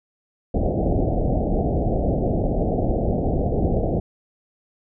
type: low-pass noise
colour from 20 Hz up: pink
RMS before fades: -21 dBFS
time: 0.54-4 s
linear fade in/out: 5 ms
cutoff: 760 Hz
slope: 96 dB/octave
effects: none